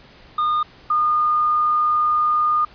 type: tone pair in turn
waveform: triangle / sine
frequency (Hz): 1220 / 1220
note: D#6 / D#6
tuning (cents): -34 / -34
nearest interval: unison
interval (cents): 0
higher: neither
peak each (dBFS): -15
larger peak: neither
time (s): 0.38-0.63 / 0.9-2.65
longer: second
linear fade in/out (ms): 5
effects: pink hiss -47 dBFS RMS until 2.74 s + resampled to 11025 Hz